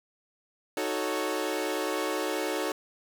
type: chord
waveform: sawtooth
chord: D# half-diminished seventh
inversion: none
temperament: equal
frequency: 311.1 / 370 / 440 / 554.4 Hz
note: D#4 / F#4 / A4 / C#5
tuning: 0 / 0 / 0 / 0 cents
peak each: -30 dBFS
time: 0.77-2.72 s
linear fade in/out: 2 ms
effects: none